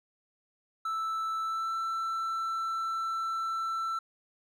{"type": "tone with pitch glide", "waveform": "triangle", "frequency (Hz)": [1318.5, 1334.6], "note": ["E6", "E6"], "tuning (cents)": [0, 21], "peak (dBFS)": -28, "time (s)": [0.85, 3.99], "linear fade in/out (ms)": 5, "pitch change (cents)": 21, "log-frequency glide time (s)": [1.42, 1.74], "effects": []}